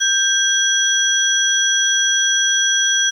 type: tone cluster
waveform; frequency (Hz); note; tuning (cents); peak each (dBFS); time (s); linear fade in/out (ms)
sine; 1577 / 3299 / 5890; G6 / G#7 / F#8; +10 / -12 / -9; -18; 0-3.11; 20
effects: 8-bit